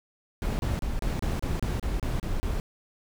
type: noise bursts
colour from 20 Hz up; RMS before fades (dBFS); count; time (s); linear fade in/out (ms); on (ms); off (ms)
brown; -28; 11; 0.42-2.6; 0; 170; 31
effects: none